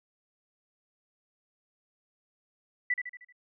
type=tone with echo; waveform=sine; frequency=1975.5 Hz; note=B6; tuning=in tune; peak=-24 dBFS; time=2.9-2.94 s; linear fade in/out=5 ms; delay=77 ms; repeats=5; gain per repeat=-6 dB; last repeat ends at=3.325 s; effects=none